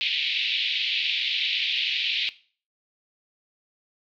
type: band-pass noise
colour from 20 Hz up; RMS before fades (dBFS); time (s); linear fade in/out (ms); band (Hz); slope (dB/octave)
white; -26; 0.01-2.29; 0; 2300 to 3900; 48
effects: noise-tail reverb RT60 0.4 s tail -17 dB re dry